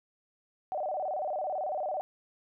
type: tone with vibrato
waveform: sine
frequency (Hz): 673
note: E5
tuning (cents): +36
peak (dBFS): -30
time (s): 0.72-2.01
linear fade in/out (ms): 0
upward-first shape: square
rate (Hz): 18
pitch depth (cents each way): 190
effects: none